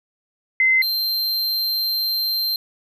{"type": "tone pair in turn", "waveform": ["sine", "square"], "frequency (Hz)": [2062, 4148], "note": ["C7", "C8"], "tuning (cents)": [-26, -16], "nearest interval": "octave", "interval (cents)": 1210, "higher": "second", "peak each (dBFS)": [-13, -20], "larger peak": "first", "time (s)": [[0.6, 0.82], [0.82, 2.56]], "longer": "second", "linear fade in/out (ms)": 2, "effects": []}